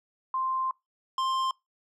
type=tone pair in turn; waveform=sine / square; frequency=1046.5 / 1051.5 Hz; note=C6 / C6; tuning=0 / +8 cents; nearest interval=unison; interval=8 cents; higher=second; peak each=-26 dBFS; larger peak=neither; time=0.34-0.71 / 1.18-1.51 s; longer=first; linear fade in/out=2 ms; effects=noise-tail reverb RT60 0.2 s tail -25 dB re dry + low-pass 5000 Hz 12 dB/octave